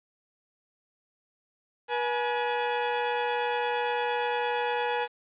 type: tone pair together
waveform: sawtooth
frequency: 483.3 / 843.6 Hz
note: B4 / G#5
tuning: -38 / +27 cents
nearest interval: minor seventh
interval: 965 cents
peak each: -25 dBFS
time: 1.88-5.08 s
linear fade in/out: 50 ms
effects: resampled to 8000 Hz + 9-bit